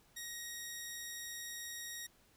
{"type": "tone", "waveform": "10% pulse", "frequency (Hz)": 1883, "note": "A#6", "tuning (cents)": 17, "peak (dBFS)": -34, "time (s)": [0.16, 2.07], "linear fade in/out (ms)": 10, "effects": ["pink hiss -68 dBFS RMS until 2.36 s"]}